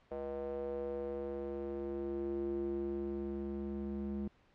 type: tone with band-pass filter sweep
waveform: square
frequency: 69.3 Hz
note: C#2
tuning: in tune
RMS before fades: -39 dBFS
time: 0.11-4.28 s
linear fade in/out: 5 ms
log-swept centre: 550 to 250 Hz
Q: 4.8
effects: pink hiss -68 dBFS RMS until 4.54 s + low-pass 3000 Hz 12 dB/octave